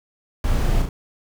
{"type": "noise with echo", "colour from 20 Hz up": "brown", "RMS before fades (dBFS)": -21, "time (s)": [0.44, 0.82], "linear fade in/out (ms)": 2, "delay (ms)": 35, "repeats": 2, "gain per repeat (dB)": -4, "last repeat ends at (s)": 0.89, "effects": []}